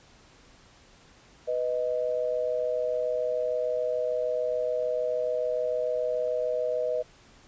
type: tone pair together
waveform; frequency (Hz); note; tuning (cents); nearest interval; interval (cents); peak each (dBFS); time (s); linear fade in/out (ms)
sine; 495.5 / 622.3; B4 / D#5; +6 / 0; major third; 394; -28; 1.47-7.03; 20
effects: pink hiss -56 dBFS RMS until 7.47 s + resampled to 16000 Hz